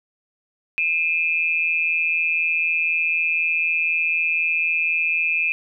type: tone pair together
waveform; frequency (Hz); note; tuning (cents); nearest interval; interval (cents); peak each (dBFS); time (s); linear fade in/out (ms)
sine; 2426 / 2590; D#7 / E7; -44 / -31; minor second; 113; -21; 0.78-5.52; 0
effects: none